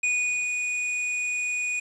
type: tone with ADSR envelope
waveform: square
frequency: 2468 Hz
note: D#7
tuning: 15 cents flat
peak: -22 dBFS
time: 0.03-1.8 s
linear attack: 7 ms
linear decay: 420 ms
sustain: -4 dB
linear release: 9 ms
effects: resampled to 22050 Hz + 8-bit